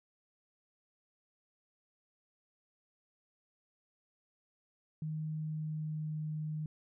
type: tone with pitch glide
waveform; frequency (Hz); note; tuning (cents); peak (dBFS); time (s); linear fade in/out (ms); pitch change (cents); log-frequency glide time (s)
sine; 155.56 to 154.04; D#3 to D#3; 0 to -17; -35; 5.02-6.66; 2; -17; 5.28-6.21
effects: none